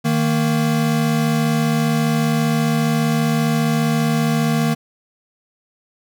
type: tone pair together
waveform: square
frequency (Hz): 155.56 / 230.5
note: D#3 / A#3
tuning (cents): 0 / -19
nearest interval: perfect fifth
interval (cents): 681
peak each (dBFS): -19 / -19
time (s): 0.04-4.75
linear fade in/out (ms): 20
effects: none